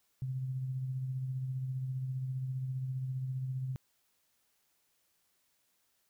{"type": "tone with tremolo", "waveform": "sine", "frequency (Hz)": 130.4, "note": "C3", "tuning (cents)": -5, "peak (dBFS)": -32, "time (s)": [0.22, 3.76], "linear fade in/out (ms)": 0, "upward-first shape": "sine", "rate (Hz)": 15, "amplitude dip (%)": 35, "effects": ["white hiss -75 dBFS RMS until 6.09 s"]}